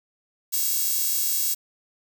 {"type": "tone with high-pass filter", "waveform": "5% pulse", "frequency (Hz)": 554.4, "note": "C#5", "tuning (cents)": 0, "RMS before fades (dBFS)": -24, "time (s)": [0.52, 1.55], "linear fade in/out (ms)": 20, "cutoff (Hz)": 11000, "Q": 1.1, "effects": ["8-bit"]}